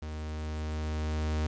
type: tone with level ramp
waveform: 45% pulse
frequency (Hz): 77.2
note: D#2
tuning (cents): -13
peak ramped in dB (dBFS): -36 to -27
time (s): 0.02-1.47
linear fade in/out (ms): 5
effects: resampled to 16000 Hz + 10-bit